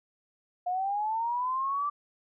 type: linear sweep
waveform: sine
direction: up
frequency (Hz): 708 to 1175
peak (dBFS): -27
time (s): 0.66-1.9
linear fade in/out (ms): 10
effects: none